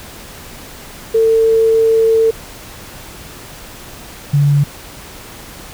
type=tone pair in turn; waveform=sine; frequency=448.9 / 143.53 Hz; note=A4 / D3; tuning=+35 / -39 cents; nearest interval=octave + minor sixth; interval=1974 cents; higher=first; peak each=-8 dBFS; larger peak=neither; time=1.14-2.31 / 4.33-4.64 s; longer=first; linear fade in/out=10 ms; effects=pink hiss -34 dBFS RMS until 5.73 s